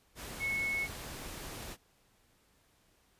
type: tone in noise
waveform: sine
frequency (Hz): 2196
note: C#7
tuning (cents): -17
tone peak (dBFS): -31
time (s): 0.39-0.88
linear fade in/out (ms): 50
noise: pink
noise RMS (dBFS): -44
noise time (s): 0.15-1.77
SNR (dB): +10
effects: pink hiss -69 dBFS RMS until 3.19 s + resampled to 32000 Hz